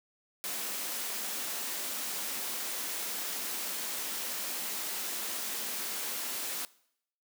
white high-pass noise, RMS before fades -36 dBFS, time 0.44-6.65 s, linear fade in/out 0 ms, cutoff 180 Hz, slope 96 dB/octave, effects noise-tail reverb RT60 0.7 s tail -21 dB re dry

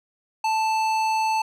sine tone with tanh clipping, 880 Hz, A5, in tune, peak -22 dBFS, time 0.44-1.42 s, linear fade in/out 5 ms, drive 16 dB, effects none

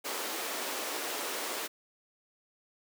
pink high-pass noise, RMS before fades -36 dBFS, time 0.04-1.68 s, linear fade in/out 20 ms, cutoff 330 Hz, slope 24 dB/octave, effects none

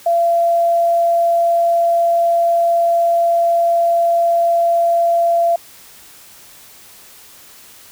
sine tone, 681 Hz, F5, 44 cents flat, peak -11 dBFS, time 0.06-5.56 s, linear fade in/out 5 ms, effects white hiss -42 dBFS RMS until 7.91 s

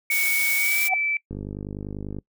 sine tone with pitch glide, 2233 to 2318 Hz, C#7 to D7, +12 to -23 cents, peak -21 dBFS, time 0.1-1.17 s, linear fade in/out 2 ms, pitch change +65 cents, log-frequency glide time 0.57-0.82 s
blue noise, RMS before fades -26 dBFS, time 0.1-0.89 s, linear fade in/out 20 ms
sine tone with exponential growth, 750 Hz, F#5, 23 cents sharp, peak -16 dBFS, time 0.87-0.94 s, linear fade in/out 5 ms, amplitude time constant 15 ms
click train, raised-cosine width 3 ms, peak -20 dBFS, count 45, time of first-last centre 1.31-2.186 s, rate 50.2 Hz
effects noise-tail reverb RT60 0.1 s tail -23 dB re dry

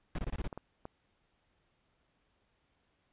brown noise bursts, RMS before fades -35 dBFS, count 6, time 0.15-0.476 s, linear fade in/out 2 ms, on 36 ms, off 22 ms
clicks, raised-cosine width 1 ms, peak -28 dBFS, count 3, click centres 0.528 / 0.576 / 0.854 s
effects pink hiss -75 dBFS RMS until 3.12 s + resampled to 8000 Hz

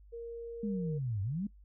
sine tone, 466.2 Hz, A#4, in tune, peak -39 dBFS, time 0.12-0.99 s, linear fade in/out 20 ms
sine linear two-way sweep, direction down then up, 215.6 to 92.8 to 215.6 Hz, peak -32 dBFS, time 0.63-1.47 s, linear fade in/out 5 ms, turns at 1.22 s
effects noise-tail reverb RT60 0.1 s tail -20 dB re dry + added 50 Hz sine -54 dBFS peak until 1.64 s

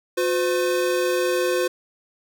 square tone pair together, 359.9 / 509 Hz, F#4 / C5, -48 / -48 cents, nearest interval tritone, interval 600 cents, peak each -23 / -23 dBFS, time 0.17-1.68 s, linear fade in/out 10 ms, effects 8-bit

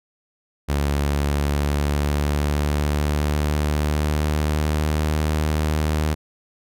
sawtooth tone with pitch glide, 71.6 to 76.74 Hz, D2 to D#2, -43 to -23 cents, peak -15 dBFS, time 0.68-6.15 s, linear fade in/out 20 ms, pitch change +120 cents, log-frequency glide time 1-5.21 s, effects none

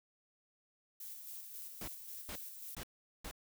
violet noise with tremolo, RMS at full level -47 dBFS, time 1-2.75 s, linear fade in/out 5 ms, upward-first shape square, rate 3.7 Hz, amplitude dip 35%
pink noise bursts, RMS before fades -45 dBFS, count 4, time 1.81-3.312 s, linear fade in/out 2 ms, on 68 ms, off 410 ms
effects none

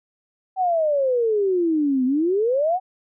sine exponential two-way sweep, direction down then up, 770 to 249.5 to 770 Hz, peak -17 dBFS, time 0.56-2.8 s, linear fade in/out 50 ms, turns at 2.05 s, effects none

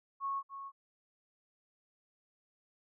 sine tone with echo, 1100 Hz, C#6, 14 cents flat, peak -33 dBFS, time 0.2-0.43 s, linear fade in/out 50 ms, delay 290 ms, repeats 1, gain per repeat -9 dB, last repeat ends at 0.72 s, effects none

